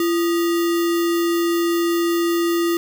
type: tone with sample-and-hold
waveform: sine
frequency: 340.1 Hz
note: F4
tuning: 46 cents flat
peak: -16 dBFS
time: 0-2.77 s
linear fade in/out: 2 ms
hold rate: 1575 Hz
effects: none